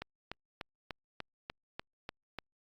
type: click train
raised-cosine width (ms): 0.3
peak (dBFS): -23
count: 9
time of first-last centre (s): 0.02-2.387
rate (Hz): 3.38
effects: Opus 48 kbps